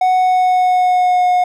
triangle tone with pitch glide, 740 to 723.5 Hz, F#5 to F#5, 0 to -39 cents, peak -8 dBFS, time 0.01-1.44 s, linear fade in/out 5 ms, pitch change -39 cents, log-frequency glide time 0.16-1.27 s, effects none

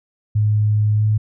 sine tone with pitch glide, 105.9 to 107.25 Hz, G#2 to A2, +34 to -44 cents, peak -13 dBFS, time 0.35-1.18 s, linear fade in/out 10 ms, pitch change +22 cents, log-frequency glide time 0.94-1.05 s, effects none

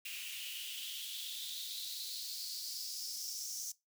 white noise with high-pass filter sweep, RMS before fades -43 dBFS, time 0.05-3.72 s, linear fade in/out 5 ms, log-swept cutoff 2600 to 6000 Hz, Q 5.8, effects noise-tail reverb RT60 0.2 s tail -20 dB re dry

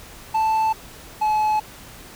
triangle tone pair in turn, 880 / 856.4 Hz, A5 / A5, 0 / -47 cents, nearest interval unison, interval 47 cents, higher first, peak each -15 dBFS, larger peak neither, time 0.34-0.73 / 1.21-1.6 s, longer neither, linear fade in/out 10 ms, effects pink hiss -42 dBFS RMS until 2.15 s

